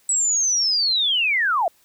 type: linear sweep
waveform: sine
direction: down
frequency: 7902 to 624 Hz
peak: -17 dBFS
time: 0.09-1.68 s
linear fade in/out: 2 ms
effects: white hiss -59 dBFS RMS until 1.84 s